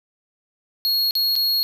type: tone with dropouts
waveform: square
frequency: 4309 Hz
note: C#8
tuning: 50 cents flat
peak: -18 dBFS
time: 0.85-1.63 s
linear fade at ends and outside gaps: 0 ms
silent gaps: 1.109-1.153 / 1.355-1.362 s
effects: none